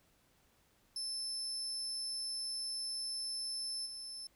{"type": "tone with level steps", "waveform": "35% pulse", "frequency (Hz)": 5274, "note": "E8", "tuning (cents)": 0, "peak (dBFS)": [-35, -41], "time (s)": [0.96, 4.27], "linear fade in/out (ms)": 2, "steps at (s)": 3.85, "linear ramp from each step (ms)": 20, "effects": ["pink hiss -71 dBFS RMS until 4.35 s"]}